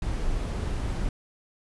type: noise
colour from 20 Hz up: brown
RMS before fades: -28 dBFS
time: 0.02-1.09 s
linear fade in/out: 2 ms
effects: resampled to 24000 Hz